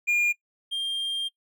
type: tone pair in turn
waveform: triangle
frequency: 2417 / 3198 Hz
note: D7 / G7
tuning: +49 / +34 cents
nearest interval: perfect fourth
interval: 485 cents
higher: second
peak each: -18 / -24 dBFS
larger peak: first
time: 0.07-0.33 / 0.71-1.29 s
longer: second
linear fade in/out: 20 ms
effects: noise-tail reverb RT60 0.1 s tail -21 dB re dry